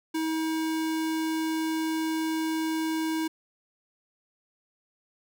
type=tone; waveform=square; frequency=319.3 Hz; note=D#4; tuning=45 cents sharp; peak=-27 dBFS; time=0.14-3.28 s; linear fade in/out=10 ms; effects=none